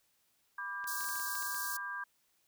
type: chord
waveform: sine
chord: G major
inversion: first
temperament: equal with one note detuned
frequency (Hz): 987.8 / 1174.7 / 1601.9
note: B5 / D6 / G6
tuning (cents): 0 / 0 / +37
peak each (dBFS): -45 / -44 / -39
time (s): 0.58-2.04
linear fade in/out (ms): 5
type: clicks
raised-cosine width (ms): 0.2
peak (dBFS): -34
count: 9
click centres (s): 0.842 / 1.007 / 1.042 / 1.09 / 1.157 / 1.198 / 1.354 / 1.425 / 1.546
type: high-pass noise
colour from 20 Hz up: white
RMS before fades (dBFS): -40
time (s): 0.87-1.77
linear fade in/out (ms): 5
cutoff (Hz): 4200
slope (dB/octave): 48
effects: white hiss -74 dBFS RMS until 2.47 s